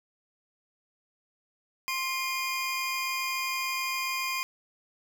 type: tone pair together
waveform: 25% pulse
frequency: 1052 / 2439 Hz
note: C6 / D#7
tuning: +9 / -35 cents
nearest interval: octave + minor third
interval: 1456 cents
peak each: -28 dBFS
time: 1.88-4.43 s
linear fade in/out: 0 ms
effects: none